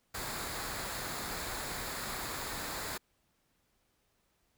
pink noise with comb filter, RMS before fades -39 dBFS, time 0.14-2.98 s, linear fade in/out 10 ms, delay 0.34 ms, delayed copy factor -0.5, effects pink hiss -75 dBFS RMS until 4.57 s

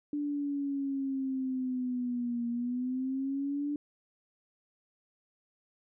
sine linear two-way sweep, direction down then up, 293.7 to 235.6 to 293.7 Hz, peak -30 dBFS, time 0.13-3.76 s, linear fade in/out 2 ms, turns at 2.48 s, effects none

